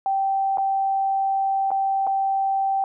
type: tone with dropouts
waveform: sine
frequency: 779 Hz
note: G5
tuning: 11 cents flat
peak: -19 dBFS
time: 0.06-2.84 s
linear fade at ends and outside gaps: 1 ms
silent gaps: 0.573-0.582 / 1.706-1.715 / 2.068-2.072 s
effects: none